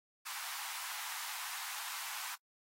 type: high-pass noise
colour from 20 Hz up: pink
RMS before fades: -43 dBFS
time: 0.25-2.36 s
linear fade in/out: 20 ms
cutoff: 820 Hz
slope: 48 dB/octave
effects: noise-tail reverb RT60 0.1 s tail -26 dB re dry + AAC 48 kbps